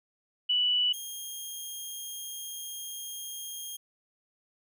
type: tone pair in turn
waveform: sine / 10% pulse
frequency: 2960 / 3233 Hz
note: F#7 / G#7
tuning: 0 / -47 cents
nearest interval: major second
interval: 153 cents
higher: second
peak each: -23 / -29 dBFS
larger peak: first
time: 0.49-0.93 / 0.93-3.77 s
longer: second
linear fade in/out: 10 ms
effects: none